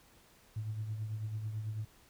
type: tone with tremolo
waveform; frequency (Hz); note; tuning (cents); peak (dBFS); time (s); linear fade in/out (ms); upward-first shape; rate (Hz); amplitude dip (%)
sine; 108.2; A2; -29; -32; 0.56-1.85; 5; triangle; 9.1; 60
effects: tanh soft clip ceiling -30 dBFS + pink hiss -63 dBFS RMS until 2.09 s